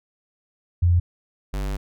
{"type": "tone pair in turn", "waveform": ["sine", "square"], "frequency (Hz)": [87.31, 49], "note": ["F2", "G1"], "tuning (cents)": [0, 0], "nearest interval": "minor seventh", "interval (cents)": 1000, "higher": "first", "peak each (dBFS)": [-14, -25], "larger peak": "first", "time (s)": [[0.82, 1], [1.53, 1.77]], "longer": "second", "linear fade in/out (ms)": 10, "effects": []}